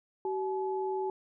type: tone pair together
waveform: sine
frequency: 380.9 / 855 Hz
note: G4 / A5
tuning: -50 / -50 cents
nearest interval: octave + major second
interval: 1400 cents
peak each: -31 / -35 dBFS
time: 0.25-1.1 s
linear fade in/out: 2 ms
effects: none